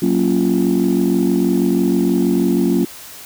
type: chord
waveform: sine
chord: Gb major seventh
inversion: none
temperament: just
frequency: 185 / 231.2 / 277.5 / 346.9 Hz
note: Gb3 / Bb3 / Db4 / F4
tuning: 0 / -14 / +2 / -12 cents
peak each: -17 dBFS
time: 0.02-2.85 s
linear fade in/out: 5 ms
effects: tanh soft clip ceiling -7 dBFS + white hiss -36 dBFS RMS until 3.25 s